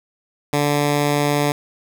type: tone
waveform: 10% pulse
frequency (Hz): 145.7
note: D3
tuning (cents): -13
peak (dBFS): -8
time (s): 0.53-1.52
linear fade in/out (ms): 2
effects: none